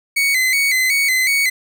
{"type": "tone with vibrato", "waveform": "40% pulse", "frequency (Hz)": 2134, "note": "C7", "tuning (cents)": 34, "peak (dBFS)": -13, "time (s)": [0.16, 1.5], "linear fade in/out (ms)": 10, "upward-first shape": "square", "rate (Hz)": 2.7, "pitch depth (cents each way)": 77, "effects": []}